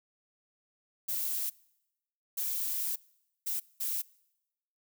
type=noise bursts at uneven times; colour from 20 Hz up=violet; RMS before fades=-33 dBFS; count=4; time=1.08-1.5 / 2.37-2.96 / 3.46-3.6 / 3.8-4.02 s; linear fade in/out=10 ms; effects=noise-tail reverb RT60 0.9 s tail -24 dB re dry